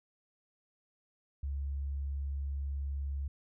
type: tone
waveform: sine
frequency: 69.7 Hz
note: C#2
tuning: 10 cents sharp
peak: -33 dBFS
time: 1.43-3.28 s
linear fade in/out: 5 ms
effects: none